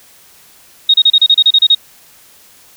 sine tone bursts, 3744 Hz, A#7, 7 cents sharp, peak -4 dBFS, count 11, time 0.89-1.749 s, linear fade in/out 5 ms, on 49 ms, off 32 ms, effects white hiss -44 dBFS RMS until 2.76 s

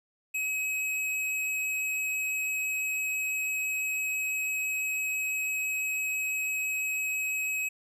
square tone, 2551 Hz, D#7, 43 cents sharp, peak -29 dBFS, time 0.34-7.69 s, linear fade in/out 10 ms, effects resampled to 32000 Hz + 11-bit

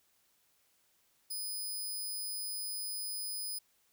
10% pulse tone, 5000 Hz, D#8, 8 cents sharp, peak -30 dBFS, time 1.3-3.59 s, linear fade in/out 10 ms, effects white hiss -72 dBFS RMS until 3.92 s

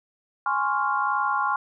sine chord, Db major seventh, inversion second, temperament equal, 830.6 / 1046.5 / 1108.7 / 1396.9 Hz, Ab5 / C6 / Db6 / F6, 0 / 0 / 0 / 0 cents, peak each -27 dBFS, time 0.46-1.56 s, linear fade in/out 2 ms, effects none

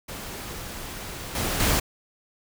pink noise with level steps, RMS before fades -36 / -27 / -22 dBFS, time 0.08-1.8 s, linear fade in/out 10 ms, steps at 1.35 / 1.6 s, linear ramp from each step 2 ms, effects none

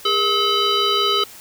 sine tone with frequency modulation, 2160 Hz, C#7, 45 cents flat, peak -15 dBFS, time 0.05-1.24 s, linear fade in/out 5 ms, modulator 877 Hz, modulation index 2.2, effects white hiss -41 dBFS RMS until 1.4 s

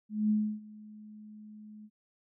sine tone with ADSR envelope, 212.7 Hz, G#3, 42 cents sharp, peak -23 dBFS, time 0.09-1.9 s, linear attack 210 ms, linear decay 300 ms, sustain -23 dB, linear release 53 ms, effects none

